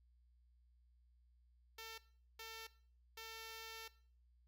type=tone bursts at uneven times; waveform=5% pulse; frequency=448.7 Hz; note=A4; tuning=34 cents sharp; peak=-38 dBFS; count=3; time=1.78-1.98 / 2.39-2.67 / 3.17-3.88 s; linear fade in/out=5 ms; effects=noise-tail reverb RT60 0.5 s tail -18 dB re dry + added 60 Hz sine -68 dBFS peak until 4.47 s